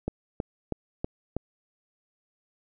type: click train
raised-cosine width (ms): 2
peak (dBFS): -15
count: 5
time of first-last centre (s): 0.08-1.366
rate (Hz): 3.11
effects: none